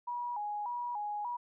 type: tone with vibrato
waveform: sine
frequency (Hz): 896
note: A5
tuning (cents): +31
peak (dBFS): -34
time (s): 0.07-1.37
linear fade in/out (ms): 10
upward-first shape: square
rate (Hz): 1.7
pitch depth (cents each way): 130
effects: none